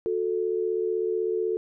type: tone pair together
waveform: sine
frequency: 364 / 440 Hz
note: F#4 / A4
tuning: -28 / 0 cents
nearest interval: minor third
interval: 328 cents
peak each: -27 / -26 dBFS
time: 0.06-1.57 s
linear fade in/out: 0 ms
effects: none